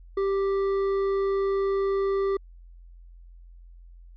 triangle tone with hard clipping, 392 Hz, G4, in tune, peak -24 dBFS, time 0.17-2.37 s, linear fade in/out 5 ms, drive 11 dB, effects added 43 Hz sine -45 dBFS peak until 4.16 s + resampled to 11025 Hz

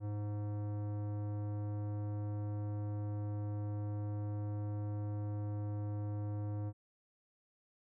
sine tone with tanh clipping, 103.83 Hz, G#2, in tune, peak -38 dBFS, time 0-6.73 s, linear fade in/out 50 ms, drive 16 dB, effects none

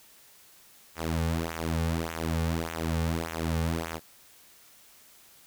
sawtooth tone with flanger, 82 Hz, E2, 9 cents flat, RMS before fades -30 dBFS, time 0.95-4 s, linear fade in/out 50 ms, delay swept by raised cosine 0.2 to 3.1 ms, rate 1.7 Hz, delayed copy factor -0.85, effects white hiss -56 dBFS RMS until 5.46 s

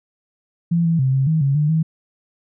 sine tone with pitch steps, 169.5 / 165.7 / 131.8 / 134.2 / 159 / 138.1 / 149.9 / 159.9 Hz, E3 / E3 / C3 / C3 / D#3 / C#3 / D3 / D#3, +49 / +9 / +13 / +44 / +38 / -6 / +36 / +48 cents, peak -14 dBFS, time 0.71-1.83 s, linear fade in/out 10 ms, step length 140 ms, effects none

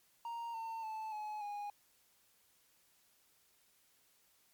triangle tone with pitch steps, 932.3 / 903.7 / 875.9 / 849 / 822.9 Hz, A#5 / A5 / A5 / G#5 / G#5, 0 / +46 / -8 / +38 / -16 cents, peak -38 dBFS, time 0.25-1.7 s, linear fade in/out 2 ms, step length 290 ms, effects white hiss -71 dBFS RMS until 4.53 s + MP3 96 kbps

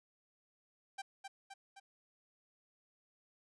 sawtooth tone with echo, 784 Hz, G5, in tune, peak -37 dBFS, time 0.98-1.02 s, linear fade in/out 10 ms, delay 260 ms, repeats 3, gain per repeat -4 dB, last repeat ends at 1.8 s, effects resampled to 22050 Hz

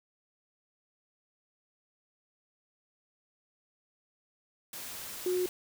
sine tone in noise, 363.6 Hz, F#4, 30 cents flat, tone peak -27 dBFS, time 5.26-5.46 s, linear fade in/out 2 ms, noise white, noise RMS -42 dBFS, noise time 4.73-5.49 s, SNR +12 dB, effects none

